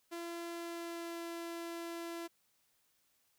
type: tone with pitch glide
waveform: sawtooth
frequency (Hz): 340 to 337.5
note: F4 to E4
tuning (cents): -46 to +41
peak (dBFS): -37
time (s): 0.11-2.28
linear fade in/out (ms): 20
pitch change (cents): -13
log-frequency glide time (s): 0.52-1.2
effects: white hiss -75 dBFS RMS until 3.38 s